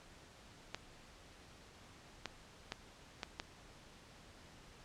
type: clicks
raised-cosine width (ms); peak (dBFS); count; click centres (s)
0.2; -22; 5; 0.746 / 2.257 / 2.721 / 3.232 / 3.399
effects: pink hiss -59 dBFS RMS until 4.84 s + low-pass 7000 Hz 12 dB/octave